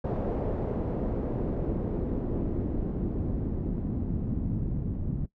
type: noise with low-pass filter sweep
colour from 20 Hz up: pink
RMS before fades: -30 dBFS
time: 0.04-5.26 s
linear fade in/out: 5 ms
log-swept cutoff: 560 to 200 Hz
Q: 1.4
effects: noise-tail reverb RT60 0.1 s tail -19 dB re dry